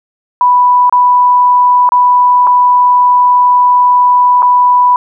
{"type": "tone with dropouts", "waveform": "sine", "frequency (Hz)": 987.8, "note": "B5", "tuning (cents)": 0, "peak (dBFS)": -4, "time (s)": [0.41, 4.96], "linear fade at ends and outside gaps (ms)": 1, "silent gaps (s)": [[0.896, 0.925], [1.891, 1.92], [2.469, 2.472], [4.422, 4.428]], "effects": []}